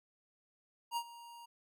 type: tone with ADSR envelope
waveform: square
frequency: 941 Hz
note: A#5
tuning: 16 cents sharp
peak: -33 dBFS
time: 0.91-1.46 s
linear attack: 55 ms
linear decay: 66 ms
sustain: -18 dB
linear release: 11 ms
effects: none